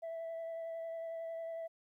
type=tone with vibrato; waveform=sine; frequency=659.3 Hz; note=E5; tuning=in tune; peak=-37 dBFS; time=0.02-1.68 s; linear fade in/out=20 ms; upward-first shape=sine; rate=11 Hz; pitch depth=13 cents each way; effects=tanh soft clip ceiling -38 dBFS + 13-bit